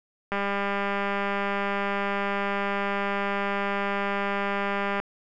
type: click train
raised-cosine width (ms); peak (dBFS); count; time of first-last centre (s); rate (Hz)
0.5; -13; 937; 0.32-5; 200
effects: none